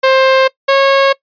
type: tone pair in turn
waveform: sawtooth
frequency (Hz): 528 / 547.1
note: C5 / C#5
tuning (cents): +16 / -23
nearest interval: minor second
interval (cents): 61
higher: second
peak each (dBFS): -3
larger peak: neither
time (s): 0.03-0.48 / 0.68-1.13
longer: neither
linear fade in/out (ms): 10
effects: noise-tail reverb RT60 0.1 s tail -21 dB re dry + resampled to 11025 Hz